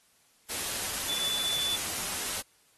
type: tone in noise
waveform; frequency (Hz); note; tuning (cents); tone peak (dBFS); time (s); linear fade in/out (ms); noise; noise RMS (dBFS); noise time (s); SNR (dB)
sine; 3483; A7; -18; -29; 1.08-1.77; 20; white; -33; 0.49-2.42; +1
effects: white hiss -65 dBFS RMS until 2.77 s + AAC 32 kbps